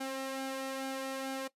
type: tone with flanger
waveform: sawtooth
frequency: 266.9 Hz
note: C4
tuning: 35 cents sharp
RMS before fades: -38 dBFS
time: 0-1.48 s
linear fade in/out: 10 ms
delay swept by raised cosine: 1.3 to 2.21 ms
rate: 2.3 Hz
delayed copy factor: +0.55
effects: noise-tail reverb RT60 0.1 s tail -18 dB re dry + resampled to 32000 Hz